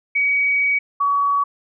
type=tone pair in turn; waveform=sine; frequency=2263 / 1131.5 Hz; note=C#7 / C#6; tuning=+35 / +35 cents; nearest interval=octave; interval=1200 cents; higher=first; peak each=-15 dBFS; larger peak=neither; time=0.15-0.79 / 1-1.44 s; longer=first; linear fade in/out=10 ms; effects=none